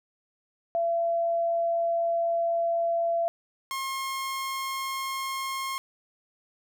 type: tone pair in turn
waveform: sine / sawtooth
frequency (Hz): 676 / 1073.1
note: E5 / C6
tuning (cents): +43 / +43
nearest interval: minor sixth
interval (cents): 800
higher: second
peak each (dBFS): -23 / -26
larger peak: first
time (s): 0.75-3.28 / 3.71-5.78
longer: first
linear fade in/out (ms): 0
effects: none